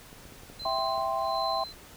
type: clicks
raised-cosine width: 2 ms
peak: -35 dBFS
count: 9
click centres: 0.129 / 0.254 / 0.323 / 0.434 / 0.5 / 0.62 / 0.661 / 0.786 / 0.979 s
type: tone with tremolo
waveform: sine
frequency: 4076 Hz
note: C8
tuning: 46 cents flat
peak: -33 dBFS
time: 0.59-1.73 s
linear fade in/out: 10 ms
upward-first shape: sine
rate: 1.4 Hz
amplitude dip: 95%
type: chord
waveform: sine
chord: C major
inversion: first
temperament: equal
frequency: 659.3 / 784 / 1046.5 Hz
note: E5 / G5 / C6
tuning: 0 / 0 / 0 cents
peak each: -31 dBFS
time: 0.65-1.64 s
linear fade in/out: 5 ms
effects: pink hiss -50 dBFS RMS until 1.96 s